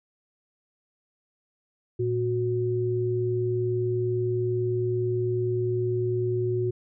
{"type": "tone pair together", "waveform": "sine", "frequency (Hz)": [115.3, 366.1], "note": ["A#2", "F#4"], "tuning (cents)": [-19, -18], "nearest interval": "octave + minor sixth", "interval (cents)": 2001, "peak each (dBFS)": [-27, -25], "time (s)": [1.99, 6.71], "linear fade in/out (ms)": 10, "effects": []}